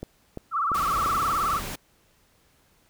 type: click train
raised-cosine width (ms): 2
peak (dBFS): -20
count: 4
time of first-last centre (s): 0.03-1.061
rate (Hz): 2.91
type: tone with vibrato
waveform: sine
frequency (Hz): 1232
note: D#6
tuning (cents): -17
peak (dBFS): -22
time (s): 0.51-1.61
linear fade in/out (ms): 50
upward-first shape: sine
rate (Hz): 19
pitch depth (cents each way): 170
type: noise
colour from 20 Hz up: pink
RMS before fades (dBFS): -34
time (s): 0.74-1.76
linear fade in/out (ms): 10
effects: pink hiss -63 dBFS RMS until 2.89 s